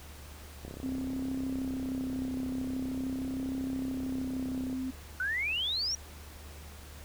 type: click train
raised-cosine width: 2 ms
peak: -29 dBFS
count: 136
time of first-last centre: 0.65-4.729 s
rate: 33.1 Hz
type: tone with vibrato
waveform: sine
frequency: 261.6 Hz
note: C4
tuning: in tune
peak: -32 dBFS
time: 0.83-4.91 s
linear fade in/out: 10 ms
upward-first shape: triangle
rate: 0.46 Hz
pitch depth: 19 cents each way
type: exponential sweep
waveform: sine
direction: up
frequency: 1455 to 5790 Hz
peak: -29 dBFS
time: 5.2-5.95 s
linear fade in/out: 2 ms
effects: added 74 Hz sine -47 dBFS peak until 7.04 s + pink hiss -51 dBFS RMS until 7.04 s